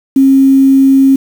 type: tone with quantisation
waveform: sine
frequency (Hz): 270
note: C#4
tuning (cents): -45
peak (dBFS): -3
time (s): 0.16-1.16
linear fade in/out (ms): 5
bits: 5
effects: none